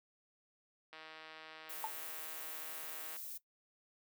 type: click train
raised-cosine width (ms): 0.3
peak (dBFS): -35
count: 354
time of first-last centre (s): 0.93-3.164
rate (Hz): 158
type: noise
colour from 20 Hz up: violet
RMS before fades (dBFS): -46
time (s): 1.69-3.38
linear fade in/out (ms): 10
type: tone with exponential decay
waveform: sine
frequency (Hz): 881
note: A5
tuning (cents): +2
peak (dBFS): -32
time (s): 1.84-1.93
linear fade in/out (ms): 1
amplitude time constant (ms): 18
effects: noise-tail reverb RT60 0.1 s tail -17 dB re dry + high-pass 400 Hz 12 dB/octave